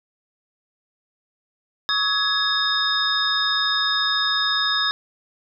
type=tone cluster; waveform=sine; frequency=1124 / 1278 / 1674 / 3679 / 5110 Hz; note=C#6 / D#6 / G#6 / A#7 / D#8; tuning=+24 / +46 / +13 / -24 / +45 cents; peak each=-29 / -28 / -24 / -22 / -26 dBFS; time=1.89-4.91 s; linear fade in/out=0 ms; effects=none